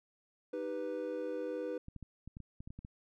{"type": "chord", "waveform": "triangle", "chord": "Eb augmented", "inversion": "none", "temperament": "equal", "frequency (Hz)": [311.1, 392, 493.9], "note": ["Eb4", "G4", "B4"], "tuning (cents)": [0, 0, 0], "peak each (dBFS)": [-40, -41, -36], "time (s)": [0.53, 1.78], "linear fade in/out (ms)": 5}
{"type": "clicks", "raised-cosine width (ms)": 5, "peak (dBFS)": -34, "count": 11, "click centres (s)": [1.884, 1.963, 2.027, 2.276, 2.369, 2.403, 2.605, 2.675, 2.705, 2.79, 2.849]}
{"effects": []}